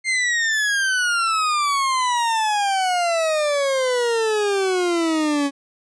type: exponential sweep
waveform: 40% pulse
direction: down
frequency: 2116 to 277.2 Hz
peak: -17 dBFS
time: 0.04-5.51 s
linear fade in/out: 50 ms
effects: resampled to 22050 Hz